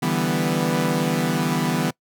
sawtooth chord, E minor seventh, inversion third, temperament equal, 146.83 / 164.81 / 196 / 246.9 Hz, D3 / E3 / G3 / B3, 0 / 0 / 0 / 0 cents, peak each -23 / -20 / -23 / -20 dBFS, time 0.02-1.91 s, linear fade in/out 10 ms, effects noise-tail reverb RT60 0.1 s tail -23 dB re dry

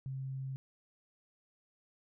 sine tone, 133.4 Hz, C3, 34 cents sharp, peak -37 dBFS, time 0.06-0.56 s, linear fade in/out 0 ms, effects none

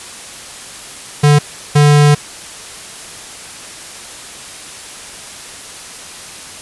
square tone bursts at uneven times, 146.83 Hz, D3, in tune, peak -6 dBFS, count 2, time 1.23-1.39 / 1.75-2.15 s, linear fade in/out 10 ms, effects white hiss -31 dBFS RMS until 6.61 s + resampled to 24000 Hz

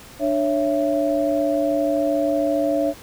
sine tone cluster, 296.2 / 554 / 667 Hz, D4 / C#5 / E5, +15 / -1 / +20 cents, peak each -22 dBFS, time 0.19-2.94 s, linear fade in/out 50 ms, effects pink hiss -43 dBFS RMS until 3.02 s

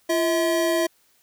square tone pair together, 341.7 / 645 Hz, F4 / E5, -38 / -38 cents, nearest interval major seventh, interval 1100 cents, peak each -23 dBFS, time 0.09-0.87 s, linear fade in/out 10 ms, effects white hiss -62 dBFS RMS until 1.22 s

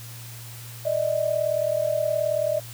sine tone pair together, 595.2 / 634 Hz, D5 / D#5, +23 / +32 cents, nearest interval minor second, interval 109 cents, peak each -24 dBFS, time 0.85-2.6 s, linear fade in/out 10 ms, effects added 117 Hz sine -39 dBFS peak until 2.73 s + white hiss -43 dBFS RMS until 2.73 s

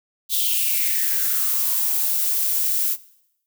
violet noise with high-pass filter sweep, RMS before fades -21 dBFS, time 0.29-2.97 s, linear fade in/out 50 ms, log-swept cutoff 3600 to 300 Hz, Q 5.9, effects noise-tail reverb RT60 0.8 s tail -20 dB re dry

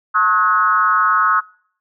sine tone with frequency modulation, 1275 Hz, D#6, 42 cents sharp, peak -11 dBFS, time 0.14-1.41 s, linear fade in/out 20 ms, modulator 192 Hz, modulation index 1, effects noise-tail reverb RT60 0.6 s tail -24 dB re dry

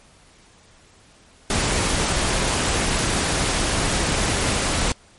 pink noise, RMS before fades -21 dBFS, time 1.5-4.92 s, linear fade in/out 2 ms, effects pink hiss -52 dBFS RMS until 5.18 s + MP3 48 kbps

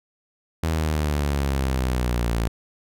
sawtooth exponential sweep, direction down, 81.7 to 56.1 Hz, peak -17 dBFS, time 0.63-2.48 s, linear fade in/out 5 ms, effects none

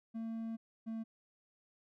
triangle tone pair in turn, 225.9 / 224.2 Hz, A3 / A3, +46 / +33 cents, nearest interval unison, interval 13 cents, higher first, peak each -36 / -36 dBFS, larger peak neither, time 0.14-0.57 / 0.86-1.04 s, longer first, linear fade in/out 20 ms, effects none

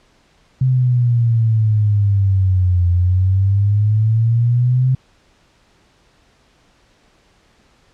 sine exponential two-way sweep, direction down then up, 130.81 to 87.31 to 130.81 Hz, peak -11 dBFS, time 0.61-4.95 s, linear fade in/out 5 ms, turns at 2.89 s, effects pink hiss -55 dBFS RMS until 7.93 s + low-pass 6000 Hz 12 dB/octave

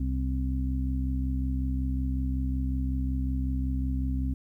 harmonic tone, 65.41 Hz, C2, in tune, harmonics 1 / 2 / 3 / 4, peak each -27 / -35 / -41 / -33 dBFS, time 0-4.34 s, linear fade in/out 5 ms, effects 11-bit

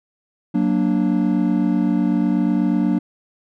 triangle chord, Gb augmented, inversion none, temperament equal, 185 / 233.1 / 293.7 Hz, Gb3 / Bb3 / D4, 0 / 0 / 0 cents, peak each -18 dBFS, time 0.54-2.99 s, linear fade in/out 10 ms, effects none

